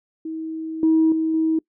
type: tone with level steps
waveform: sine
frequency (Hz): 320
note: D#4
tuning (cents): +49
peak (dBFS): -26 / -12 / -18 / -16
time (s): 0.25-1.59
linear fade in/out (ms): 5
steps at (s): 0.83 / 1.12 / 1.34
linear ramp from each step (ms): 2
effects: noise-tail reverb RT60 0.1 s tail -24 dB re dry + tanh soft clip ceiling -9 dBFS